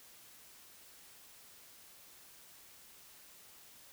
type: silence
effects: white hiss -58 dBFS RMS until 3.92 s